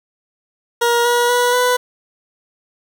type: tone with pitch steps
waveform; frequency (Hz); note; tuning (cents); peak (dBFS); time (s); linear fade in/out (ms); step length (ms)
20% pulse; 473.5 / 480.9 / 488.5 / 496.2; A#4 / B4 / B4 / B4; +27 / -46 / -19 / +8; -8; 0.81-1.77; 10; 240
effects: 7-bit